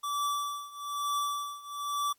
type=tone with tremolo; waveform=square; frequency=1158 Hz; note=D6; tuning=25 cents flat; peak=-28 dBFS; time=0.03-2.13 s; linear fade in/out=10 ms; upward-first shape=triangle; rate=1.1 Hz; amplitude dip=90%; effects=white hiss -71 dBFS RMS until 2.18 s + AAC 64 kbps